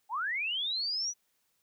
sine linear sweep, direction up, 784 to 5960 Hz, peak -30 dBFS, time 0.09-1.14 s, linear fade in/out 50 ms, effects white hiss -75 dBFS RMS until 1.62 s

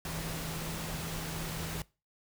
sine tone in noise, 162.4 Hz, E3, 26 cents flat, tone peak -40 dBFS, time 0.05-1.82 s, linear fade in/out 2 ms, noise pink, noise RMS -39 dBFS, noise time 0.05-1.82 s, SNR -4 dB, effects noise-tail reverb RT60 0.3 s tail -22 dB re dry

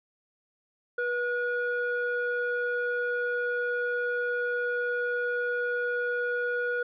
sine tone pair together, 486 / 1449.6 Hz, B4 / F#6, -28 / -36 cents, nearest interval octave + perfect fifth, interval 1892 cents, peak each -28 dBFS, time 0.98-6.83 s, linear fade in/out 5 ms, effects tanh soft clip ceiling -21 dBFS

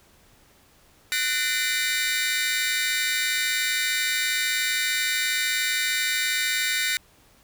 sawtooth tone cluster, 1485 / 1814 / 2052 / 2343 / 3741 Hz, F#6 / A#6 / C7 / D7 / A#7, +6 / -48 / -34 / -5 / +5 cents, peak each -26 dBFS, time 1.12-6.97 s, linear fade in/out 0 ms, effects pink hiss -57 dBFS RMS until 7.43 s

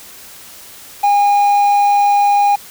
triangle tone with quantisation, 814 Hz, G#5, 35 cents flat, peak -7 dBFS, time 1.03-2.56 s, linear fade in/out 10 ms, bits 5, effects white hiss -37 dBFS RMS until 2.7 s

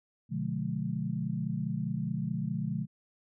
sine chord, B diminished seventh, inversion none, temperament just, 123.47 / 148.16 / 177.8 / 213.4 Hz, B2 / D3 / F3 / Ab3, 0 / +16 / +31 / +47 cents, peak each -37 / -35 / -35 / -36 dBFS, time 0.29-2.87 s, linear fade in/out 50 ms, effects none

